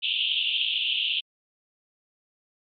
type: band-pass noise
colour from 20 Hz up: pink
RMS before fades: -26 dBFS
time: 0.02-1.21 s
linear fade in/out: 20 ms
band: 2700 to 3500 Hz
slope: 96 dB/octave
effects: MP3 48 kbps

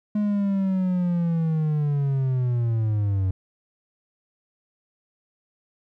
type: linear sweep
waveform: triangle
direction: down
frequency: 210.8 to 92.5 Hz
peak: -18 dBFS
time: 0.15-3.31 s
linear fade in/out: 5 ms
effects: none

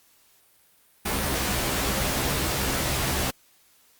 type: noise with comb filter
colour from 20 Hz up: pink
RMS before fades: -26 dBFS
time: 1.05-3.31 s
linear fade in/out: 10 ms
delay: 15 ms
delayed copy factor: +0.75
effects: white hiss -60 dBFS RMS until 3.99 s + Opus 48 kbps

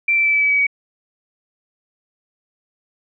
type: tone with pitch steps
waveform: sine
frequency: 2349 / 2334 / 2319 / 2305 / 2290 / 2276 / 2261 Hz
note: D7 / D7 / D7 / D7 / D7 / C#7 / C#7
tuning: 0 / -11 / -22 / -33 / -44 / +45 / +34 cents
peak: -13 dBFS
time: 0.08-0.668 s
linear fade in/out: 5 ms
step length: 84 ms
effects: none

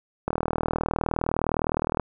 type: click train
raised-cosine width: 1 ms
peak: -10 dBFS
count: 69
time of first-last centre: 0.28-1.997 s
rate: 39.6 Hz
effects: none

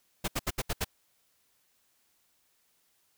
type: noise bursts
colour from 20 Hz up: pink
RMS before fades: -30 dBFS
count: 6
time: 0.24-0.846 s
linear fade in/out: 10 ms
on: 41 ms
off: 72 ms
effects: white hiss -71 dBFS RMS until 3.17 s

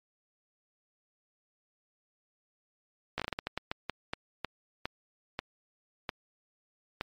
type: slowing click train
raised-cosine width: 0.3 ms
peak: -16 dBFS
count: 17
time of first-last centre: 3.18-7.011 s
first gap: 16 ms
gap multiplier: 1.31
effects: MP3 64 kbps

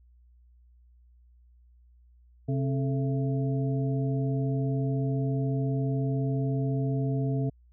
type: harmonic tone with a mistuned harmonic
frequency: 134.2 Hz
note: C3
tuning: 44 cents sharp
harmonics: 1 / 2 / 3 / 5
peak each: -26 / -32 / -36 / -40 dBFS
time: 2.48-7.5 s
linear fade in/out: 10 ms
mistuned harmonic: 3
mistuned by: +130 cents
effects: added 60 Hz sine -55 dBFS peak until 7.72 s

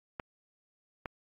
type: clicks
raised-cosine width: 0.5 ms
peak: -21 dBFS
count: 2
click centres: 0.198 / 1.058 s
effects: AAC 64 kbps

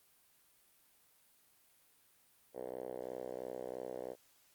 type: tone with band-pass filter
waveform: 5% pulse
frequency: 63 Hz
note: B1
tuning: 35 cents sharp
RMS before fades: -44 dBFS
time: 2.53-4.16 s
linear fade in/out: 50 ms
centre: 500 Hz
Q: 3.2
effects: white hiss -69 dBFS RMS until 4.54 s + Opus 32 kbps

